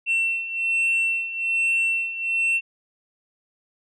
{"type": "beating tone pair", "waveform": "sine", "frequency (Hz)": [2700, 2701.2], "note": ["E7", "E7"], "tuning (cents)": [41, 42], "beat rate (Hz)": 1.2, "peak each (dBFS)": [-24, -20], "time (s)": [0.06, 2.61], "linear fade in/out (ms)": 50, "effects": ["tanh soft clip ceiling -17 dBFS"]}